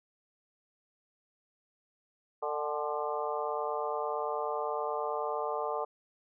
harmonic tone with a mistuned harmonic, 149.3 Hz, D3, 29 cents sharp, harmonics 3 / 4 / 5 / 6 / 7 / 8, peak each -36 / -37 / -38 / -39 / -39 / -40 dBFS, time 2.42-5.85 s, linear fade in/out 10 ms, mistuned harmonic 6, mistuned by -61 cents, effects none

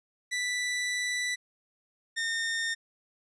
sawtooth tone pair in turn, 1975.5 / 1825.9 Hz, B6 / A#6, 0 / -36 cents, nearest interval minor second, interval 136 cents, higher first, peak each -25 dBFS, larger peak neither, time 0.31-1.36 / 2.16-2.75 s, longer first, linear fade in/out 20 ms, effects resampled to 22050 Hz

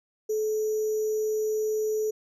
sine tone with sample-and-hold, 431.1 Hz, A4, 35 cents flat, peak -24 dBFS, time 0.29-2.11 s, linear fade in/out 10 ms, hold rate 6300 Hz, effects resampled to 32000 Hz

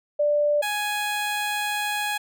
sine / 15% pulse tone pair in turn, 589 / 833 Hz, D5 / G#5, +5 / +5 cents, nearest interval tritone, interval 600 cents, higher second, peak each -18 dBFS, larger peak neither, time 0.19-0.62 / 0.62-2.18 s, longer second, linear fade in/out 10 ms, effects none

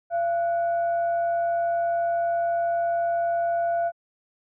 sine tone with frequency modulation, 683 Hz, F5, 39 cents flat, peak -21 dBFS, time 0.1-3.92 s, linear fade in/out 50 ms, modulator 790 Hz, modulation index 0.3, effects high-pass 300 Hz 12 dB/octave

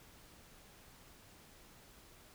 silence, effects pink hiss -60 dBFS RMS until 2.34 s

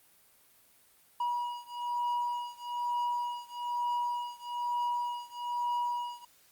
triangle beating tone pair, 964 / 965.1 Hz, B5 / B5, -42 / -40 cents, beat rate 1.1 Hz, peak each -32 / -33 dBFS, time 1.2-6.25 s, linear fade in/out 5 ms, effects white hiss -63 dBFS RMS until 6.51 s + Opus 32 kbps

